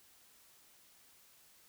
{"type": "silence", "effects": ["white hiss -64 dBFS RMS until 1.68 s"]}